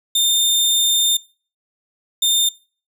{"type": "tone pair in turn", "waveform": "sawtooth", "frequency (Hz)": [3617, 3617], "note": ["A7", "A7"], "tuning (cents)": [47, 47], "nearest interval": "unison", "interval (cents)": 0, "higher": "neither", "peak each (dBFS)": -11, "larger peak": "neither", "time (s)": [[0.15, 1.17], [2.22, 2.49]], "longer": "first", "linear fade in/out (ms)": 5, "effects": ["noise-tail reverb RT60 0.4 s tail -23 dB re dry"]}